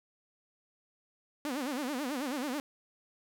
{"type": "tone with vibrato", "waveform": "sawtooth", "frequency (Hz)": 272.1, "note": "C#4", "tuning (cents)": -32, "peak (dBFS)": -29, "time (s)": [1.45, 2.6], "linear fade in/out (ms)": 0, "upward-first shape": "sine", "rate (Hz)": 9.2, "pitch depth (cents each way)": 200, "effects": []}